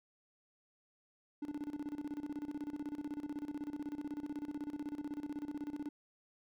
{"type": "tone with tremolo", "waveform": "triangle", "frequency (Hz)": 293.7, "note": "D4", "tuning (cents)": 0, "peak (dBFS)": -35, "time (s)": [1.42, 5.89], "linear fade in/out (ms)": 5, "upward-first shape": "square", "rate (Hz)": 16, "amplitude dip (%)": 80, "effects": []}